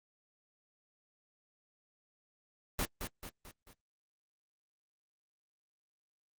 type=noise with echo; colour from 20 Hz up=pink; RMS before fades=-33 dBFS; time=2.79-2.85 s; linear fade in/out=0 ms; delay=220 ms; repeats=4; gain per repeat=-6 dB; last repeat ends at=3.73 s; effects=Opus 24 kbps